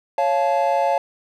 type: chord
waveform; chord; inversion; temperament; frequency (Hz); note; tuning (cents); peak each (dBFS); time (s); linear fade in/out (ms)
triangle; Db augmented; none; just; 554.4 / 693 / 866.2; Db5 / F5 / A5; 0 / -14 / -27; -19; 0.18-0.98; 2
effects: none